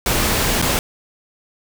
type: noise with dropouts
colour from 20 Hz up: pink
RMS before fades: -18 dBFS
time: 0.06-0.79 s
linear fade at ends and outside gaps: 1 ms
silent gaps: 0.616-0.624 s
effects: none